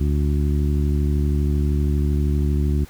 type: harmonic tone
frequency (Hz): 72.7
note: D2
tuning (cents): -17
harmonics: 1 / 2 / 3 / 4 / 5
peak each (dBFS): -18 / -24 / -28 / -30 / -32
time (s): 0-2.85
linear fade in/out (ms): 10
effects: pink hiss -47 dBFS RMS until 2.89 s